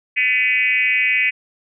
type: tone with frequency modulation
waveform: sine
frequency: 2263 Hz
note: C#7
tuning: 35 cents sharp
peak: -14 dBFS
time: 0.16-1.31 s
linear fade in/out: 20 ms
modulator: 248 Hz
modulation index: 1.4
effects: none